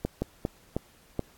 slowing click train, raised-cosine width 2 ms, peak -14 dBFS, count 5, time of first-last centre 0.05-1.193 s, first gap 170 ms, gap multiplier 1.36, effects pink hiss -59 dBFS RMS until 1.37 s + AAC 64 kbps

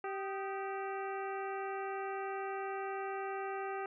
harmonic tone with a mistuned harmonic, 389 Hz, G4, 13 cents flat, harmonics 1 / 2 / 3 / 4 / 5 / 6 / 7, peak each -40 / -41 / -45 / -48 / -51 / -54 / -55 dBFS, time 0.04-3.86 s, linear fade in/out 2 ms, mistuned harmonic 3, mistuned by +100 cents, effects none

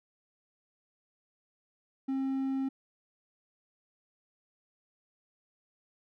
triangle tone, 267.8 Hz, C4, 40 cents sharp, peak -27 dBFS, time 2.08-2.69 s, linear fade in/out 10 ms, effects none

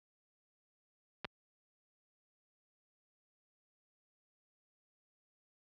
clicks, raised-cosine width 0.3 ms, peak -23 dBFS, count 2, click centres 1.246 / 1.251 s, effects high-pass 60 Hz 12 dB/octave + low-pass 5000 Hz 12 dB/octave

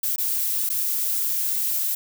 violet noise with dropouts, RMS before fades -24 dBFS, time 0.03-1.95 s, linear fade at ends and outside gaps 5 ms, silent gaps 0.161-0.181 / 0.692-0.699 s, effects none

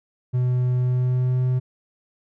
triangle tone with pitch glide, 125.2 to 127.17 Hz, B2 to C3, +24 to -49 cents, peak -16 dBFS, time 0.33-1.6 s, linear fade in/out 20 ms, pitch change +27 cents, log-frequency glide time 0.77-1.43 s, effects none

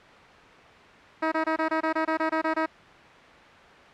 10% pulse tone bursts, 318.6 Hz, D#4, 41 cents sharp, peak -14 dBFS, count 12, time 1.22-2.662 s, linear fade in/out 10 ms, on 100 ms, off 22 ms, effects white hiss -48 dBFS RMS until 3.93 s + low-pass 2000 Hz 12 dB/octave

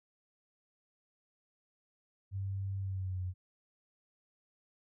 sine tone with pitch glide, 97.4 to 91.4 Hz, G2 to F#2, -11 to -21 cents, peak -34 dBFS, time 2.31-3.34 s, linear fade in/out 50 ms, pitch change -110 cents, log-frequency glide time 2.79-3.23 s, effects none

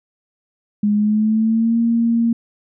sine tone with pitch glide, 207.7 to 231.8 Hz, G#3 to A#3, 0 to -10 cents, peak -13 dBFS, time 0.83-2.33 s, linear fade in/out 5 ms, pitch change +190 cents, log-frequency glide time 0.94-1.78 s, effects none

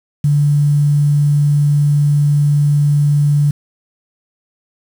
sine tone with quantisation, 145.8 Hz, D3, 12 cents flat, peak -9 dBFS, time 0.24-3.51 s, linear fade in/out 5 ms, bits 6, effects none

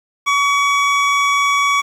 25% pulse tone, 1131 Hz, C#6, 34 cents sharp, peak -9 dBFS, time 0.26-1.82 s, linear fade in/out 20 ms, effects low-pass 6000 Hz 12 dB/octave + 7-bit

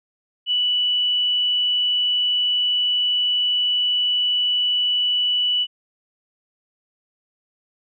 sine tone with frequency modulation, 2960 Hz, F#7, in tune, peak -17 dBFS, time 0.46-5.67 s, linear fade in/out 50 ms, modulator 32.5 Hz, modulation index 0.27, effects none

